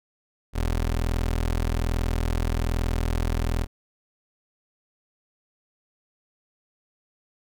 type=tone; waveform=25% pulse; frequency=41.2 Hz; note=E1; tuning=in tune; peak=-19 dBFS; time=0.53-3.67 s; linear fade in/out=50 ms; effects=none